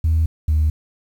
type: tone pair in turn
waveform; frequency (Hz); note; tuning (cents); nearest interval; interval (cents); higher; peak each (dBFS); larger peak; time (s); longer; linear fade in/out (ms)
sine; 80.3 / 77.05; E2 / D#2; -45 / -16; minor second; 71; first; -12; neither; 0.04-0.26 / 0.48-0.7; neither; 5
effects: tanh soft clip ceiling -11 dBFS + 8-bit